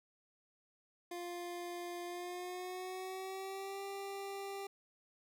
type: tone with pitch glide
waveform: 25% pulse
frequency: 349.9 to 395 Hz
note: F4 to G4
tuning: +3 to +13 cents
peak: -38 dBFS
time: 1.11-4.67 s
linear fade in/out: 5 ms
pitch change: +210 cents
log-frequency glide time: 2.05-3.83 s
effects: none